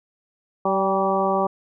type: harmonic tone with a mistuned harmonic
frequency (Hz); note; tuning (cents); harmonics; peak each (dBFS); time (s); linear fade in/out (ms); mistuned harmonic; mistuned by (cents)
192.5; G3; -31; 1 / 2 / 3 / 4 / 5 / 6; -27 / -25 / -24 / -24 / -27 / -26; 0.65-1.47; 5; 4; +29
effects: none